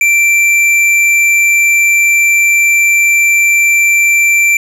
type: tone with hard clipping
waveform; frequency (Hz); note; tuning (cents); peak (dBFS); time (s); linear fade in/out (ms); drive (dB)
sine; 2349; D7; 0; -8; 0.01-4.57; 2; 9
effects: none